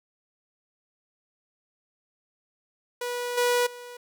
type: tone with level steps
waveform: sawtooth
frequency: 487.5 Hz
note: B4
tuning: 23 cents flat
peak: -25 / -17 / -36 dBFS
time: 3.01-3.97 s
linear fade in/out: 5 ms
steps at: 3.37 / 3.66 s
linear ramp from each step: 10 ms
effects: none